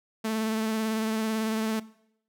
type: tone with vibrato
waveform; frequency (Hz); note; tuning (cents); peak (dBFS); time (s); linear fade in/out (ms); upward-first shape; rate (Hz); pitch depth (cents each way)
sawtooth; 220; A3; 0; -23; 0.24-1.8; 10; triangle; 18; 27
effects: noise-tail reverb RT60 0.7 s tail -19 dB re dry